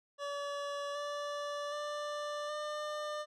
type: tone with pitch steps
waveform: 25% pulse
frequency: 571 / 580.6 / 590.5 / 600.4 Hz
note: D5 / D5 / D5 / D5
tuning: -49 / -20 / +9 / +38 cents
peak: -33 dBFS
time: 0.18-3.26 s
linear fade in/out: 50 ms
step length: 770 ms
effects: low-pass 6000 Hz 12 dB/octave